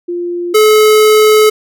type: tone pair in turn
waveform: sine / square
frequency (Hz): 349.2 / 429.5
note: F4 / A4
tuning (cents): 0 / -42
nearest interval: major third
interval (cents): 358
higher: second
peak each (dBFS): -15 / -5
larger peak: second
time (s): 0.08-0.54 / 0.54-1.5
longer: second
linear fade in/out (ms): 10
effects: none